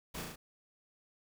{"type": "noise with echo", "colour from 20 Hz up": "pink", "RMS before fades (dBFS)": -42, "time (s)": [0.14, 0.22], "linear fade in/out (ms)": 10, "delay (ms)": 35, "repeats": 4, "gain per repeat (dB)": -2, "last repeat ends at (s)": 0.36, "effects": []}